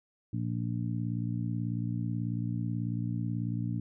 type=harmonic tone; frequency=58.27 Hz; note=A#1; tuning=in tune; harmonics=2 / 3 / 4 / 5; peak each=-32 / -36 / -38 / -40 dBFS; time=0.33-3.8 s; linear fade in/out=5 ms; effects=none